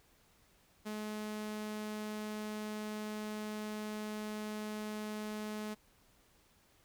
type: tone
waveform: sawtooth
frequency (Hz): 212.9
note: G#3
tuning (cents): +43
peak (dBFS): -35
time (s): 0.85-5.75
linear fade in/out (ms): 20
effects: pink hiss -68 dBFS RMS until 6.84 s